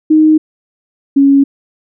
sine tone pair in turn, 311.1 / 277.2 Hz, D#4 / C#4, 0 / 0 cents, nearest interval major second, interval 200 cents, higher first, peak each -4 dBFS, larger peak neither, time 0.1-0.38 / 1.16-1.44 s, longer neither, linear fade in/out 10 ms, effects none

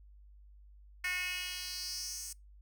10% pulse tone with high-pass filter sweep, 363.5 Hz, F#4, 31 cents flat, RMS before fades -39 dBFS, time 1.04-2.33 s, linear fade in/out 5 ms, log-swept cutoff 2000 to 7500 Hz, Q 3.3, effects noise-tail reverb RT60 0.2 s tail -25 dB re dry + added 50 Hz sine -54 dBFS peak until 2.61 s

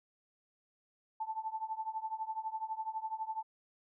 sine tone with tremolo, 880 Hz, A5, in tune, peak -32 dBFS, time 1.2-3.43 s, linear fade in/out 5 ms, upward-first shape triangle, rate 12 Hz, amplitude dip 95%, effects none

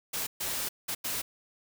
white noise bursts at uneven times, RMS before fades -33 dBFS, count 4, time 0.13-0.27 / 0.4-0.69 / 0.88-0.95 / 1.04-1.22 s, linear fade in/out 10 ms, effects none

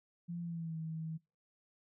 sine tone with pitch glide, 171.9 to 160.39 Hz, F3 to E3, -27 to -47 cents, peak -38 dBFS, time 0.28-1.18 s, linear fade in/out 20 ms, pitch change -120 cents, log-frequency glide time 0.41-0.77 s, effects noise-tail reverb RT60 0.3 s tail -25 dB re dry

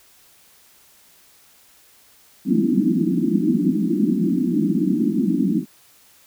pink band-pass noise, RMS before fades -19 dBFS, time 2.45-5.66 s, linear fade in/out 50 ms, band 170 to 340 Hz, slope 96 dB/octave, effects white hiss -53 dBFS RMS until 6.26 s

